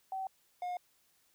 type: tone pair in turn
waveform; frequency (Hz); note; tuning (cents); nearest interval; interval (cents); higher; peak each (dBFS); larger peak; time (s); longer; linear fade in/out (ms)
sine / triangle; 765 / 716.9; G5 / F5; -42 / +45; minor second; 113; first; -35 / -33; second; 0.12-0.27 / 0.62-0.77; neither; 2
effects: white hiss -71 dBFS RMS until 1.34 s